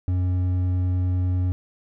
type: tone with hard clipping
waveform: triangle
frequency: 91 Hz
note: F#2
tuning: 28 cents flat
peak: -21 dBFS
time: 0.08-1.52 s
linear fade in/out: 0 ms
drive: 9 dB
effects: none